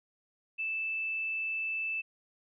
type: tone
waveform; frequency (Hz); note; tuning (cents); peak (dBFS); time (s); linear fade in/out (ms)
sine; 2637; E7; 0; -31; 0.58-2.02; 20
effects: none